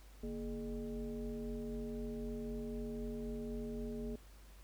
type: tone with frequency modulation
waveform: sine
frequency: 233.1 Hz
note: A#3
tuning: in tune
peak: -39 dBFS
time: 0.23-4.16 s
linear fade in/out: 5 ms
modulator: 187 Hz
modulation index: 1.2
effects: added 50 Hz sine -55 dBFS peak until 4.63 s + pink hiss -64 dBFS RMS until 4.63 s